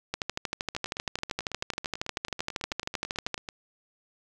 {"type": "two click trains", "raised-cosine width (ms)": 0.2, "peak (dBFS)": [-12, -19], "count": [42, 26], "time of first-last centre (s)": [[0.14, 3.343], [0.75, 3.488]], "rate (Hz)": [12.8, 9.13], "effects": []}